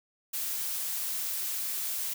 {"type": "noise", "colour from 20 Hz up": "blue", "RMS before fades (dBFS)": -33, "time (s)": [0.33, 2.14], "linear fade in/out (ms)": 10, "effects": []}